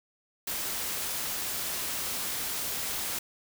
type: noise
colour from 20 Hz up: white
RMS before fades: -33 dBFS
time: 0.47-3.19 s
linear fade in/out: 5 ms
effects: none